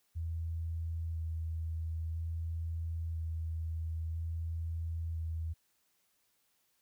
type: tone with vibrato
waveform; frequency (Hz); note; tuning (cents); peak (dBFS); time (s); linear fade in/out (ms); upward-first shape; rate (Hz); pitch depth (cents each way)
sine; 81.7; E2; -15; -34; 0.15-5.54; 20; square; 0.5; 13
effects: white hiss -75 dBFS RMS until 6.81 s